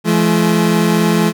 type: tone pair together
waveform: 30% pulse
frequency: 169.8 / 213.9 Hz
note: F3 / A3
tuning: -48 / -49 cents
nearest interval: major third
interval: 399 cents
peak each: -11 dBFS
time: 0.04-1.33 s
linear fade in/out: 50 ms
effects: none